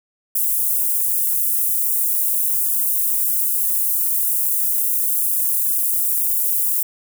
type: high-pass noise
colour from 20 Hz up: white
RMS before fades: -19 dBFS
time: 0.35-6.83 s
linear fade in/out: 5 ms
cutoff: 9900 Hz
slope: 24 dB/octave
effects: none